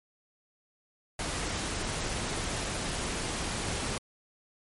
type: noise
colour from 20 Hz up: pink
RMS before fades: -33 dBFS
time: 1.19-3.98 s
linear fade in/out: 2 ms
effects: MP3 48 kbps